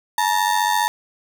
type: ring-modulated tone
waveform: 35% pulse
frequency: 903 Hz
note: A5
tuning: 45 cents sharp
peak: -12 dBFS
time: 0.18-0.88 s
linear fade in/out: 0 ms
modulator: 47.4 Hz
effects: none